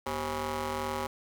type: ring-modulated tone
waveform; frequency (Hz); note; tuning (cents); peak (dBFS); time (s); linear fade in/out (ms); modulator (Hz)
15% pulse; 146.83; D3; 0; -22; 0.06-1.07; 5; 682
effects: none